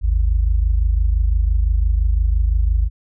sine tone pair together, 51.91 / 77.78 Hz, G#1 / D#2, 0 / 0 cents, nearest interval perfect fifth, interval 700 cents, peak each -14 / -20 dBFS, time 0.01-2.9 s, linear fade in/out 50 ms, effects none

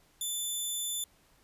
10% pulse tone, 3520 Hz, A7, in tune, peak -24 dBFS, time 0.21-1.04 s, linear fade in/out 2 ms, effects pink hiss -65 dBFS RMS until 1.43 s + resampled to 32000 Hz

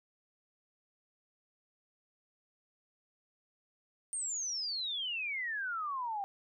sine exponential sweep, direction down, 8910 to 773 Hz, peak -34 dBFS, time 4.13-6.24 s, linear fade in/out 0 ms, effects none

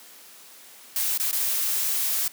blue noise with dropouts, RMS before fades -25 dBFS, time 0.96-2.28 s, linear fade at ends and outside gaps 2 ms, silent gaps 1.177-1.198 / 1.313-1.328 s, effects white hiss -48 dBFS RMS until 2.32 s + high-pass 200 Hz 12 dB/octave

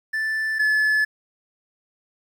triangle tone pair in turn, 1760 / 1723.8 Hz, A6 / A6, 0 / -36 cents, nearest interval unison, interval 36 cents, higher first, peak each -20 / -15 dBFS, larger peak second, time 0.13-0.59 / 0.59-1.05 s, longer neither, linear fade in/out 10 ms, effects 9-bit

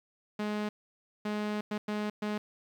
sawtooth tone bursts at uneven times, 210 Hz, G#3, 19 cents sharp, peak -27 dBFS, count 5, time 0.39-0.69 / 1.25-1.61 / 1.71-1.78 / 1.88-2.1 / 2.22-2.38 s, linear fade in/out 5 ms, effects low-pass 4000 Hz 12 dB/octave + 10-bit

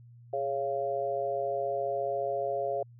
sine chord, Db major, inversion second, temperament equal with one note detuned, 415.3 / 554.4 / 688.8 Hz, Ab4 / Db5 / F5, 0 / 0 / -24 cents, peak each -35 / -32 / -32 dBFS, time 0.33-2.83 s, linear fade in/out 5 ms, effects added 119 Hz sine -50 dBFS peak until 2.99 s

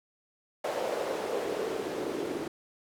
white noise with band-pass filter sweep, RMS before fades -33 dBFS, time 0.64-2.48 s, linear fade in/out 5 ms, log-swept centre 570 to 330 Hz, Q 3.9, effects none

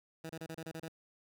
15% pulse tone bursts, 161.8 Hz, E3, 32 cents flat, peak -35 dBFS, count 8, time 0.24-0.883 s, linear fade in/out 5 ms, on 55 ms, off 29 ms, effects none

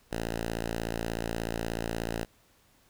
5% pulse tone, 56.6 Hz, A1, 50 cents sharp, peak -20 dBFS, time 0.11-2.25 s, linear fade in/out 10 ms, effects pink hiss -64 dBFS RMS until 2.89 s

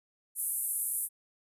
pink band-pass noise, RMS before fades -33 dBFS, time 0.35-1.09 s, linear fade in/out 50 ms, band 9400 to 13000 Hz, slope 48 dB/octave, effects resampled to 32000 Hz

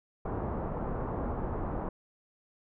pink low-pass noise, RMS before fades -34 dBFS, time 0.25-1.89 s, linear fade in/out 5 ms, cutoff 1100 Hz, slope 24 dB/octave, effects none

